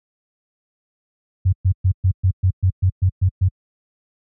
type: tone bursts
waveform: sine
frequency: 93.1 Hz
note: F#2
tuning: 11 cents sharp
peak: -11 dBFS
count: 11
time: 1.45-3.486 s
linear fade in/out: 10 ms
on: 76 ms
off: 120 ms
effects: high-pass 60 Hz 12 dB/octave